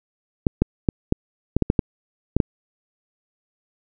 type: clicks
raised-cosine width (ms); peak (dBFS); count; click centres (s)
3; -3; 10; 0.468 / 0.62 / 0.888 / 1.124 / 1.566 / 1.623 / 1.701 / 1.792 / 2.366 / 2.402
effects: none